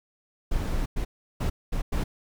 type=noise bursts at uneven times; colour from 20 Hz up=brown; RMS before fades=-26 dBFS; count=5; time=0.51-0.86 / 0.96-1.05 / 1.4-1.5 / 1.72-1.82 / 1.92-2.04 s; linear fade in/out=10 ms; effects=none